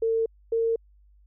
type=tone pair in turn; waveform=sine; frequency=451.8 / 456 Hz; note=A4 / A#4; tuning=+46 / -38 cents; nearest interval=unison; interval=16 cents; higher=second; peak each=-21 dBFS; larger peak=neither; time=0.02-0.26 / 0.52-0.76 s; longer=neither; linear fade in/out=5 ms; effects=added 50 Hz sine -54 dBFS peak until 1.26 s